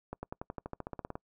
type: accelerating click train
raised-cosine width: 1 ms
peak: -24 dBFS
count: 15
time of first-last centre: 0.13-1.155 s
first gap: 100 ms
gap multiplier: 0.95
effects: noise-tail reverb RT60 0.1 s tail -26 dB re dry